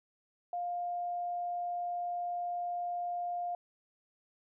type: tone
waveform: sine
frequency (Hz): 704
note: F5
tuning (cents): +14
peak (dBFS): -33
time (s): 0.53-3.55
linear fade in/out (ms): 2
effects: none